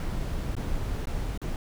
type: noise with dropouts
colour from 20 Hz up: brown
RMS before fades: -30 dBFS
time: 0-1.56 s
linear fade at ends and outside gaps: 1 ms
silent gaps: 0.552-0.566 / 1.056-1.071 / 1.376-1.416 s
effects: none